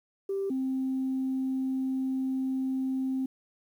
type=tone pair in turn; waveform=sine; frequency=392 / 263 Hz; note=G4 / C4; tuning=0 / +9 cents; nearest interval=perfect fifth; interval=691 cents; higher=first; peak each=-27 / -26 dBFS; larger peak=second; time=0.29-0.5 / 0.5-3.26 s; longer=second; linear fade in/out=5 ms; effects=tanh soft clip ceiling -23 dBFS + 10-bit